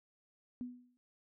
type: tone with exponential decay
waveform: sine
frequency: 246.9 Hz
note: B3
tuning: in tune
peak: -36 dBFS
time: 0.61-0.97 s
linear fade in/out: 0 ms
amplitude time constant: 78 ms
effects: none